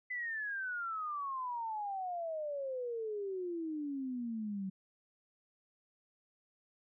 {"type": "exponential sweep", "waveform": "sine", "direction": "down", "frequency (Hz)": [2022, 187.5], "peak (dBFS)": -36, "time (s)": [0.1, 4.7], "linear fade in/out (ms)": 10, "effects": []}